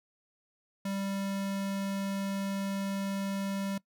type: tone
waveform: square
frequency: 196.4 Hz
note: G3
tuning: 4 cents sharp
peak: -32 dBFS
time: 0.85-3.78 s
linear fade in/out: 5 ms
effects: noise-tail reverb RT60 0.1 s tail -21 dB re dry